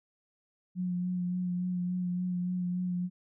sine tone with vibrato, 179.7 Hz, F3, 50 cents sharp, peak -29 dBFS, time 0.75-3.1 s, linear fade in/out 50 ms, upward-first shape sine, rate 3.5 Hz, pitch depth 21 cents each way, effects none

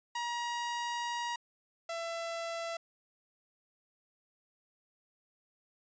sawtooth tone pair in turn, 952 / 669.7 Hz, A#5 / E5, +36 / +27 cents, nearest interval tritone, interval 609 cents, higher first, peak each -30 / -32 dBFS, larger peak first, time 0.15-1.36 / 1.89-2.77 s, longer first, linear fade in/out 5 ms, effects resampled to 16000 Hz

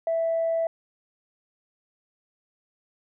sine tone, 659.3 Hz, E5, in tune, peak -21 dBFS, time 0.07-0.67 s, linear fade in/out 2 ms, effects tanh soft clip ceiling -18 dBFS

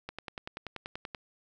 click train, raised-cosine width 0.3 ms, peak -22 dBFS, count 12, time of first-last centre 0.09-1.148 s, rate 10.4 Hz, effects none

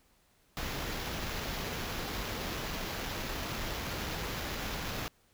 pink noise with sample-and-hold, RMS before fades -37 dBFS, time 0.57-5.08 s, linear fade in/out 0 ms, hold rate 8820 Hz, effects pink hiss -68 dBFS RMS until 5.33 s

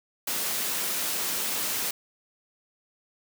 white high-pass noise, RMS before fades -29 dBFS, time 0.27-1.91 s, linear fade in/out 5 ms, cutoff 140 Hz, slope 24 dB/octave, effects none

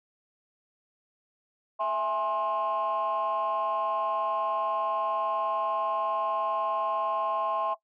sine chord, E augmented, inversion none, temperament equal with one note detuned, 659.3 / 830.6 / 1061.1 Hz, E5 / G#5 / B#5, 0 / 0 / +24 cents, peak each -29 / -31 / -27 dBFS, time 1.79-7.75 s, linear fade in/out 20 ms, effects noise-tail reverb RT60 0.1 s tail -17 dB re dry + tanh soft clip ceiling -21 dBFS

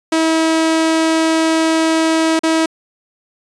sawtooth tone with dropouts, 322.4 Hz, E4, 38 cents flat, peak -8 dBFS, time 0.12-2.66 s, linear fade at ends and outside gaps 5 ms, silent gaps 2.393-2.434 s, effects resampled to 22050 Hz

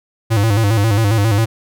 square tone with vibrato, 106.8 Hz, G#2, 49 cents sharp, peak -12 dBFS, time 0.3-1.46 s, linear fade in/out 20 ms, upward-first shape square, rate 7.4 Hz, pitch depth 98 cents each way, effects none

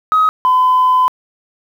sine tone pair in turn, 1265 / 1014.1 Hz, D#6 / B5, +28 / +46 cents, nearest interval major third, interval 382 cents, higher first, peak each -7 dBFS, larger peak neither, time 0.12-0.29 / 0.45-1.08 s, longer second, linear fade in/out 0 ms, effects tanh soft clip ceiling -5 dBFS + 7-bit

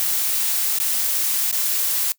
blue noise with dropouts, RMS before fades -21 dBFS, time 0-2.12 s, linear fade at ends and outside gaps 0 ms, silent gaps 0.786-0.8 / 1.513-1.526 s, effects noise-tail reverb RT60 0.1 s tail -21 dB re dry

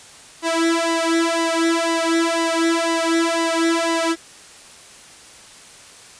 sawtooth tone with flanger, 331.3 Hz, E4, 9 cents sharp, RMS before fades -19 dBFS, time 0.42-4.16 s, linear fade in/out 50 ms, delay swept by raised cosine 1 to 2.5 ms, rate 2 Hz, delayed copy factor +1, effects white hiss -43 dBFS RMS until 6.19 s + resampled to 22050 Hz

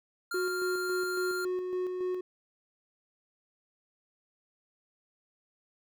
square tone, 1396.9 Hz, F6, in tune, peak -34 dBFS, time 0.31-1.45 s, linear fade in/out 5 ms
triangle tone with tremolo, 365.7 Hz, F#4, 20 cents flat, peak -27 dBFS, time 0.34-2.21 s, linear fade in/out 5 ms, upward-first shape square, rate 3.6 Hz, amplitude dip 35%
effects none

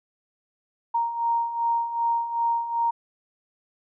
sine beating tone pair, 930 / 932.6 Hz, A#5 / A#5, -4 / +1 cents, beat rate 2.6 Hz, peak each -29 / -23 dBFS, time 0.94-2.91 s, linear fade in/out 10 ms, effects none

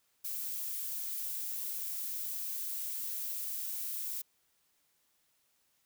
violet noise, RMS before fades -38 dBFS, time 0.24-4.22 s, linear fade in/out 10 ms, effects white hiss -74 dBFS RMS until 5.85 s

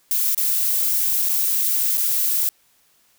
violet noise with dropouts, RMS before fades -20 dBFS, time 0.11-2.49 s, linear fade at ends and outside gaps 0 ms, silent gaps 0.347-0.377 / 1.288-1.293 / 1.972-1.979 s, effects white hiss -60 dBFS RMS until 3.18 s

